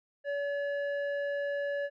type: tone with low-pass filter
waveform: square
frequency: 570 Hz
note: C#5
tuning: 48 cents sharp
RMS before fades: -33 dBFS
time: 0.24-1.9 s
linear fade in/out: 50 ms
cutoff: 1500 Hz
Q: 1.8
effects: none